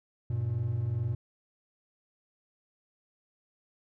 triangle tone pair together, 97.1 / 119.4 Hz, G2 / A#2, -16 / +42 cents, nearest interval major third, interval 358 cents, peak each -31 / -27 dBFS, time 0.3-1.15 s, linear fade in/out 5 ms, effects tanh soft clip ceiling -19 dBFS

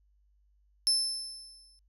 35% pulse tone with exponential decay, 5274 Hz, E8, in tune, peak -19 dBFS, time 0.87-1.79 s, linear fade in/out 0 ms, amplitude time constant 200 ms, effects added 50 Hz sine -64 dBFS peak until 1.88 s

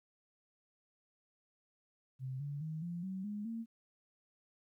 sine tone with pitch steps, 130.81 / 143.48 / 157.37 / 172.6 / 189.32 / 207.6 / 227.8 Hz, C3 / D3 / D#3 / F3 / F#3 / G#3 / A#3, 0 / -40 / +20 / -20 / +40 / 0 / -40 cents, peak -38 dBFS, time 2.19-3.66 s, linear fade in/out 50 ms, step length 210 ms, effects 13-bit

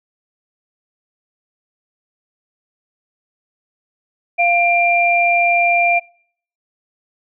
sine tone pair together, 693.8 / 2380 Hz, F5 / D7, -12 / +22 cents, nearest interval octave + major sixth, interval 2134 cents, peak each -14 dBFS, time 4.38-6 s, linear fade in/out 20 ms, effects noise-tail reverb RT60 0.6 s tail -25 dB re dry

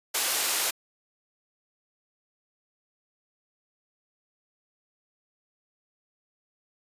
white band-pass noise, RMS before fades -27 dBFS, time 0.14-0.71 s, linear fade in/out 10 ms, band 430 to 13000 Hz, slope 12 dB/octave, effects resampled to 32000 Hz

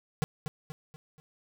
square tone with echo, 153.7 Hz, D#3, 21 cents flat, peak -25 dBFS, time 0.22-0.24 s, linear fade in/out 0 ms, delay 240 ms, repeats 4, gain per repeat -7 dB, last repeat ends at 1.2 s, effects none

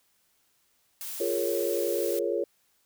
blue noise, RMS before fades -37 dBFS, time 1.01-2.19 s, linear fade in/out 0 ms
sine chord, Bb minor seventh, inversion second, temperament equal, 349.2 / 415.3 / 466.2 / 554.4 Hz, F4 / Ab4 / Bb4 / Db5, 0 / 0 / 0 / 0 cents, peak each -31 dBFS, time 1.2-2.44 s, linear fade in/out 5 ms
effects white hiss -69 dBFS RMS until 2.85 s

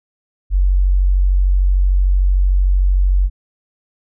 sine tone, 46.63 Hz, F#1, 14 cents sharp, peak -10 dBFS, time 0.5-3.3 s, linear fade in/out 50 ms, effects none

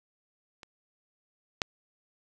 clicks, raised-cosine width 0.2 ms, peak -28 / -9 dBFS, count 2, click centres 0.632 / 1.618 s, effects none

